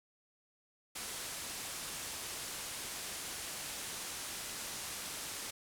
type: low-pass noise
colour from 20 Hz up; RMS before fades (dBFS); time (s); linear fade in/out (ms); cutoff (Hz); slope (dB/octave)
white; -43; 0.95-5.51; 10; 11000; 24
effects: none